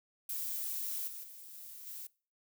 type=noise with level steps; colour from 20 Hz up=violet; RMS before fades=-38 / -45 / -51 / -49 / -45 dBFS; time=0.29-2.07 s; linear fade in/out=5 ms; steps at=1.07 / 1.23 / 1.53 / 1.86 s; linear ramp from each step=10 ms; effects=noise-tail reverb RT60 0.4 s tail -23 dB re dry